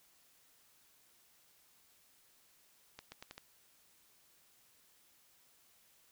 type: accelerating click train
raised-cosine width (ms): 0.2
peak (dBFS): -30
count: 5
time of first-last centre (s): 2.99-3.38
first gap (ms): 130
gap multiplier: 0.81
effects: white hiss -68 dBFS RMS until 6.11 s